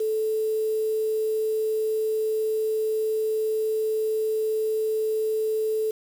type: tone with quantisation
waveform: sine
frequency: 435.7 Hz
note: A4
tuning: 17 cents flat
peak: -22 dBFS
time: 0-5.91 s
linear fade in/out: 5 ms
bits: 7
effects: none